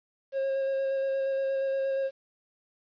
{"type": "tone with vibrato", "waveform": "triangle", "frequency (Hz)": 540, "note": "C#5", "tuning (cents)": -45, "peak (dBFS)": -24, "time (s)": [0.32, 2.11], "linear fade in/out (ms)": 50, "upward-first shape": "square", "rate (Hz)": 8.5, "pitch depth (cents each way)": 10, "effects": ["resampled to 11025 Hz", "10-bit"]}